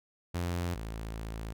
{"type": "tone pair in turn", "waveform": "sawtooth", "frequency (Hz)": [87.31, 55], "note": ["F2", "A1"], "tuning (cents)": [0, 0], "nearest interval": "minor sixth", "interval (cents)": 800, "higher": "first", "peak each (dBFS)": [-27, -33], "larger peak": "first", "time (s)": [[0.34, 0.75], [0.75, 1.53]], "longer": "second", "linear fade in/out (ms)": 10, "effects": []}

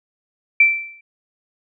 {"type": "tone with exponential decay", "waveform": "sine", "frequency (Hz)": 2338, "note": "D7", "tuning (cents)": -8, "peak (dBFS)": -6, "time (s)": [0.6, 1.01], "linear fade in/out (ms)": 5, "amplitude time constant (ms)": 88, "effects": []}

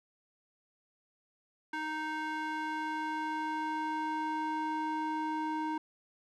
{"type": "tone with band-pass filter sweep", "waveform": "square", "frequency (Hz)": 311.1, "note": "D#4", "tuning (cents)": 0, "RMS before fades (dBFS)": -35, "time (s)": [1.73, 5.78], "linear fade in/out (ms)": 5, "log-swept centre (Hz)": [1400, 760], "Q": 1.7, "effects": []}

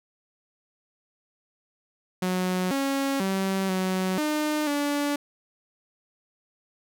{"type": "tone with pitch steps", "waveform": "sawtooth", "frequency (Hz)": [183.5, 274.4, 192.3, 186.8, 303.1, 288.8], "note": ["F#3", "C#4", "G3", "F#3", "D#4", "D4"], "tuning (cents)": [-14, -17, -33, 17, -45, -29], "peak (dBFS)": -20, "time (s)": [2.22, 5.16], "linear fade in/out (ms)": 5, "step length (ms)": 490, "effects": []}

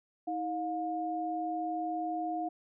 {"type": "tone pair together", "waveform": "sine", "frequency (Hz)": [319.2, 713], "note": ["D#4", "F5"], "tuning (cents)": [44, 36], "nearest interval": "octave + major second", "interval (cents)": 1392, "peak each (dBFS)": [-36, -33], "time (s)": [0.27, 2.49], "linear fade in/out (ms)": 10, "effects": []}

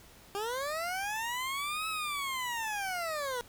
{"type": "linear two-way sweep", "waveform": "20% pulse", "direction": "up then down", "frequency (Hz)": [392, 1300, 472.1], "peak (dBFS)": -28, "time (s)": [0.35, 3.41], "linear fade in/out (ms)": 0, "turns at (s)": 1.88, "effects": ["pink hiss -56 dBFS RMS until 3.48 s"]}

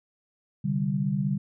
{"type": "chord", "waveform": "sine", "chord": "C suspended second", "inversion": "none", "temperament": "equal", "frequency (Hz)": [130.81, 146.83, 196], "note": ["C3", "D3", "G3"], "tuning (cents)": [0, 0, 0], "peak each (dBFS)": [-32, -27, -27], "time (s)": [0.64, 1.38], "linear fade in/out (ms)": 10, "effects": []}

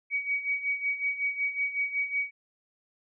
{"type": "tone with tremolo", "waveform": "sine", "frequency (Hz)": 2261, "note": "C#7", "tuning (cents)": 34, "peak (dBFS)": -24, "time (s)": [0.1, 2.31], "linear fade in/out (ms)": 50, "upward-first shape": "sine", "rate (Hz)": 5.4, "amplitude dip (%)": 75, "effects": []}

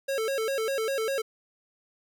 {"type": "tone with vibrato", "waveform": "square", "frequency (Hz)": 491.4, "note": "B4", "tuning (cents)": -9, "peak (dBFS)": -27, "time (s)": [0.08, 1.22], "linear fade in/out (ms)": 10, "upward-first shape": "square", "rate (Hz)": 5, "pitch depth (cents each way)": 180, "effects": []}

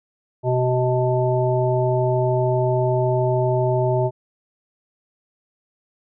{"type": "harmonic tone", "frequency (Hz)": 126.2, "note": "B2", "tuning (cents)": 38, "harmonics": [1, 3, 5, 7], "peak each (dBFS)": [-20, -22, -22, -27], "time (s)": [0.43, 4.11], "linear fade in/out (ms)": 50, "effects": []}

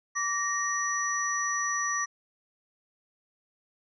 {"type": "tone cluster", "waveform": "sine", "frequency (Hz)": [1152, 1862, 5890], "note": ["D6", "A#6", "F#8"], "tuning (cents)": [-34, -2, -9], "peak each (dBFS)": -31, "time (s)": [0.15, 2.06], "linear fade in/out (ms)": 20, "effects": []}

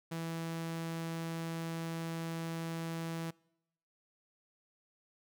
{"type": "tone", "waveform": "sawtooth", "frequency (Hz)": 164.81, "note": "E3", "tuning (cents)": 0, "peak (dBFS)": -33, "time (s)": [0.11, 3.31], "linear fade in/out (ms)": 10, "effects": ["noise-tail reverb RT60 0.8 s tail -25 dB re dry"]}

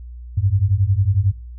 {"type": "beating tone pair", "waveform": "sine", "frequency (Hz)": [92.5, 103.5], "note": ["F#2", "G#2"], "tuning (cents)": [0, -5], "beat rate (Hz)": 11, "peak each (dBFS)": -17, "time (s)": [0.37, 1.32], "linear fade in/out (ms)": 10, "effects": ["noise-tail reverb RT60 0.4 s tail -26 dB re dry", "added 60 Hz sine -32 dBFS peak until 1.58 s"]}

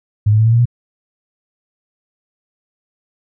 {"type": "tone with pitch steps", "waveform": "sine", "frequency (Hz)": [104.7, 107.71, 110.8, 113.98, 117.25, 120.62], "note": ["G#2", "A2", "A2", "A#2", "A#2", "B2"], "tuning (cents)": [15, -36, 13, -38, 11, -40], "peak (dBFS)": -8, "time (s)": [0.26, 0.656], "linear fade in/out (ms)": 10, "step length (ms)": 66, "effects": []}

